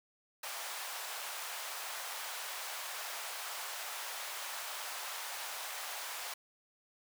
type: high-pass noise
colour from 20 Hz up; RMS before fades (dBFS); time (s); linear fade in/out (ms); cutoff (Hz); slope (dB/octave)
pink; -42; 0.43-6.34; 5; 690; 24
effects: none